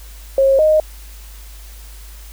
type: tone pair in turn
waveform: sine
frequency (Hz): 541 / 619.5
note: C#5 / D#5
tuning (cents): -42 / -8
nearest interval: major second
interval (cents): 234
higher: second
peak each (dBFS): -9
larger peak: neither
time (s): 0.38-0.59 / 0.59-0.8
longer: neither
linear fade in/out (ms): 2
effects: added 51 Hz sine -34 dBFS peak until 2.32 s + white hiss -43 dBFS RMS until 2.32 s